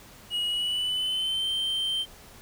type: tone with pitch glide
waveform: triangle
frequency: 2900 to 3126 Hz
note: F#7 to G7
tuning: -35 to -6 cents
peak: -24 dBFS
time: 0.3-2.06 s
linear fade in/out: 50 ms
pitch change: +129 cents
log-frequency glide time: 0.47-1.5 s
effects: pink hiss -50 dBFS RMS until 2.41 s